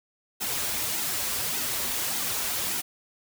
white noise with flanger, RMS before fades -29 dBFS, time 0.4-2.82 s, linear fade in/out 20 ms, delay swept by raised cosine 1.7 to 6.7 ms, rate 1.7 Hz, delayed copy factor -0.65, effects none

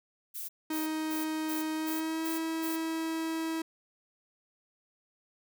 violet noise bursts, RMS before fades -39 dBFS, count 7, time 0.34-2.77 s, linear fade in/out 20 ms, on 150 ms, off 230 ms
45% pulse tone with pitch glide, 313.5 to 323.8 Hz, D#4 to E4, +13 to -31 cents, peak -31 dBFS, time 0.7-3.62 s, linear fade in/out 5 ms, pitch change +56 cents, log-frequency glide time 1.75-2.29 s
effects none

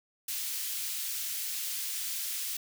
white high-pass noise, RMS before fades -35 dBFS, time 0.28-2.57 s, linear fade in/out 5 ms, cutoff 2600 Hz, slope 12 dB/octave, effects none

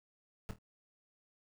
brown noise with echo, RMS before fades -39 dBFS, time 0.49-0.51 s, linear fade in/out 0 ms, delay 25 ms, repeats 3, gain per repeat -10 dB, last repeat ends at 0.585 s, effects none

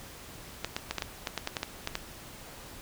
clicks, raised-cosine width 0.2 ms, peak -13 dBFS, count 12, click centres 0.646 / 0.765 / 0.91 / 0.983 / 1.022 / 1.272 / 1.377 / 1.474 / 1.568 / 1.631 / 1.874 / 1.954 s, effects pink hiss -47 dBFS RMS until 2.81 s

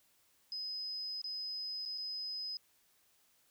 sine tone with dropouts, 5040 Hz, D#8, 21 cents sharp, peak -38 dBFS, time 0.52-2.57 s, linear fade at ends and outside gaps 1 ms, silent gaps 1.216-1.242 / 1.853-1.859 / 1.977-1.981 s, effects white hiss -71 dBFS RMS until 3.5 s

